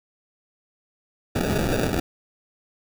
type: noise with sample-and-hold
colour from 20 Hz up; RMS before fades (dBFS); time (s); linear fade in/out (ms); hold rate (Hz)
violet; -23; 1.35-2; 5; 1050
effects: none